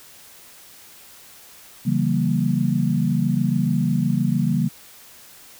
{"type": "chord", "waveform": "sine", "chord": "C# diminished seventh", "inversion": "none", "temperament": "equal with one note detuned", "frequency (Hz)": [138.59, 164.81, 192.3, 233.1], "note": ["C#3", "E3", "G3", "Bb3"], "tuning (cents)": [0, 0, -33, 0], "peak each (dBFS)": -23, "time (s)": [1.85, 4.69], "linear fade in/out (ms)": 20, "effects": ["white hiss -46 dBFS RMS until 5.59 s"]}